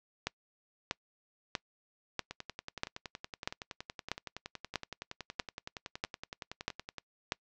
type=two click trains; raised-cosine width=0.2 ms; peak=-14 / -23 dBFS; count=12 / 51; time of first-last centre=0.27-7.321 / 2.31-6.983 s; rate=1.56 / 10.7 Hz; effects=noise-tail reverb RT60 0.1 s tail -25 dB re dry + low-pass 7000 Hz 12 dB/octave